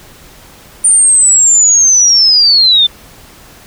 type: linear sweep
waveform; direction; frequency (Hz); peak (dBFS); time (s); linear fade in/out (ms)
sine; down; 9130 to 3520; -4; 0.84-2.87; 10
effects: pink hiss -38 dBFS RMS until 3.66 s